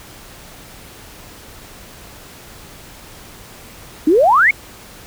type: exponential sweep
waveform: sine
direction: up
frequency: 287.5 to 2287 Hz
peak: -8 dBFS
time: 4.07-4.51 s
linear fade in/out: 5 ms
effects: pink hiss -39 dBFS RMS until 5.06 s